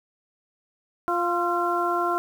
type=harmonic tone with a mistuned harmonic; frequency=349.2 Hz; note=F4; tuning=in tune; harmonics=1 / 2 / 3 / 4; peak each=-27 / -27 / -27 / -27 dBFS; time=1.08-2.18 s; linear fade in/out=0 ms; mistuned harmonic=4; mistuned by=-39 cents; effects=8-bit